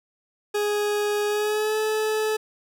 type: tone with pitch glide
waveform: 40% pulse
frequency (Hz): 415.3 to 432.4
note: G#4 to A4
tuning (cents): 0 to -30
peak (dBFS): -21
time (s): 0.54-2.37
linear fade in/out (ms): 10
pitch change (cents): +70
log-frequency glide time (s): 1.27-1.77
effects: none